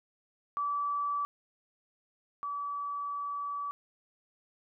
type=tone pair in turn; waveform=sine; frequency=1154 / 1147.8 Hz; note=D6 / D6; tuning=-31 / -40 cents; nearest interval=unison; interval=9 cents; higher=first; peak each=-29 / -33 dBFS; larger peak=first; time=0.57-1.25 / 2.43-3.71 s; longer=second; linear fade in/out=0 ms; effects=none